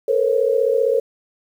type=tone cluster; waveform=sine; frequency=444.9 / 480.3 / 540 Hz; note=A4 / B4 / C#5; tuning=+19 / -48 / -45 cents; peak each=-19 dBFS; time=0.08-1 s; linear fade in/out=5 ms; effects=8-bit